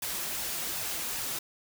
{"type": "noise with flanger", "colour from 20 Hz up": "white", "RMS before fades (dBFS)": -34, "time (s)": [0.02, 1.39], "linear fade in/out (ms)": 5, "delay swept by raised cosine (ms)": [1.1, 6.1], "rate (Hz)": 2.6, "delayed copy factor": 0.5, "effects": []}